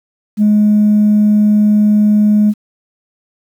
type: tone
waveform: sine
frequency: 210 Hz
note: G#3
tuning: 19 cents sharp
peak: -5 dBFS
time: 0.37-2.54 s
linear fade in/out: 50 ms
effects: tanh soft clip ceiling -4 dBFS + 7-bit